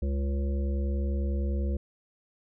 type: harmonic tone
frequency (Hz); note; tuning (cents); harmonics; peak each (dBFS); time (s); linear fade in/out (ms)
69.3; C#2; 0; 1 / 3 / 5 / 7 / 8; -26 / -36 / -40 / -43 / -44; 0.02-1.77; 5
effects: none